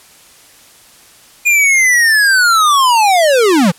square linear sweep, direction down, 2444 to 154.4 Hz, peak -8 dBFS, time 1.45-3.72 s, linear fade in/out 20 ms, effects white hiss -43 dBFS RMS until 3.78 s + low-pass 12000 Hz 12 dB/octave

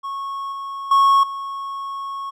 triangle tone with level steps, 1100 Hz, C#6, 14 cents flat, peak -23 / -25 / -9 / -24 dBFS, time 0.03-2.31 s, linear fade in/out 20 ms, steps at 0.52 / 0.91 / 1.23 s, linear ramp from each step 5 ms, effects none

